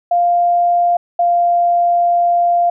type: tone pair in turn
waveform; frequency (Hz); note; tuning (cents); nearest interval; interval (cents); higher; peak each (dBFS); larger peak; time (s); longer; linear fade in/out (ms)
sine; 698.5 / 695.9; F5 / F5; 0 / -6; unison; 6; first; -10; neither; 0.11-0.97 / 1.19-2.7; second; 5
effects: none